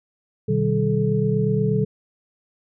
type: tone cluster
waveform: sine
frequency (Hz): 123.5 / 151.7 / 192.2 / 431.2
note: B2 / D#3 / G3 / A4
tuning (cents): 0 / -44 / -34 / -35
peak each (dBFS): -23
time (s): 0.48-1.85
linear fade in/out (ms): 10
effects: none